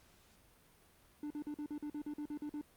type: tone bursts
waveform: triangle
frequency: 296.3 Hz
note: D4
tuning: 15 cents sharp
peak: -37 dBFS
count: 12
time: 1.23-2.613 s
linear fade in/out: 2 ms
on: 74 ms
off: 45 ms
effects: pink hiss -66 dBFS RMS until 2.76 s + Opus 48 kbps